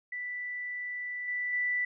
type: tone with level steps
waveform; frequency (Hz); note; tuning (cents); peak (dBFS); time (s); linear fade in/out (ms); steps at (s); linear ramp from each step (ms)
sine; 1975.5; B6; 0; -34 / -30 / -27; 0.12-1.85; 5; 1.28 / 1.53; 2
effects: none